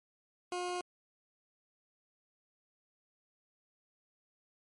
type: tone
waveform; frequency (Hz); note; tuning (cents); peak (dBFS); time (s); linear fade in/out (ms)
20% pulse; 357.8; F4; +42; -30; 0.52-0.81; 2
effects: MP3 48 kbps